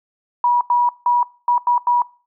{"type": "tone bursts at uneven times", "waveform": "sine", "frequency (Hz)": 968, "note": "B5", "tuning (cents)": -35, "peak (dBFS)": -12, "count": 6, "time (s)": [[0.44, 0.61], [0.7, 0.89], [1.06, 1.23], [1.48, 1.58], [1.67, 1.78], [1.87, 2.02]], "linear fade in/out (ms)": 2, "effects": ["noise-tail reverb RT60 0.4 s tail -22 dB re dry"]}